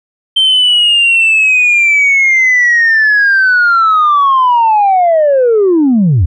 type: linear sweep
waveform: sine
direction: down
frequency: 3128 to 72.1 Hz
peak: -4 dBFS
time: 0.36-6.26 s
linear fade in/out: 10 ms
effects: tanh soft clip ceiling -3 dBFS